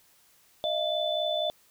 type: tone cluster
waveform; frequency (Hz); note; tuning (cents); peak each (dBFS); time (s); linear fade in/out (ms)
sine; 618 / 682 / 3509; D#5 / F5 / A7; -12 / -41 / -5; -29 / -31 / -31; 0.64-1.5; 0
effects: white hiss -62 dBFS RMS until 1.7 s